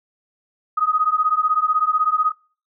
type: beating tone pair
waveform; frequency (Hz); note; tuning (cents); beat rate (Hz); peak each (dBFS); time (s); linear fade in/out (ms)
sine; 1244.5 / 1260.5; D#6 / D#6; 0 / +22; 16; -19; 0.77-2.32; 10
effects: noise-tail reverb RT60 0.4 s tail -24 dB re dry